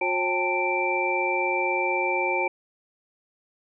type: tone cluster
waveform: sine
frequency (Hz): 361.4 / 540 / 796 / 892 / 2346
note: F#4 / C#5 / G5 / A5 / D7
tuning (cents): -41 / -45 / +26 / +23 / -2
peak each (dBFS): -29 / -30 / -32 / -28 / -26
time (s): 0.01-2.48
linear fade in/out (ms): 5
effects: none